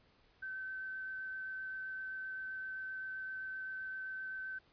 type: tone with vibrato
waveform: sine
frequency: 1536 Hz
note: G6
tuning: 36 cents flat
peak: -40 dBFS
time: 0.42-4.59 s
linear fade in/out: 10 ms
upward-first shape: sine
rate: 7.7 Hz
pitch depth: 8 cents each way
effects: pink hiss -69 dBFS RMS until 4.72 s + resampled to 11025 Hz